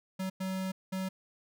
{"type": "tone bursts at uneven times", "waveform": "square", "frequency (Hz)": 188.8, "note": "F#3", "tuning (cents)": 35, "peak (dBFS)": -33, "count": 3, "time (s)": [[0.19, 0.3], [0.4, 0.72], [0.92, 1.09]], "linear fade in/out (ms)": 10, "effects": []}